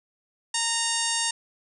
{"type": "harmonic tone with a mistuned harmonic", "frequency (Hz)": 922, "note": "A#5", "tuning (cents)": -19, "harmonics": [1, 2, 3, 4, 5, 6, 7, 8, 9, 10], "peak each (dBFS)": [-33, -33, -33, -33, -33, -33, -33, -33, -33, -33], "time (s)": [0.54, 1.31], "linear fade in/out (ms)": 5, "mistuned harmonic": 3, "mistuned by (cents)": 33, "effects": []}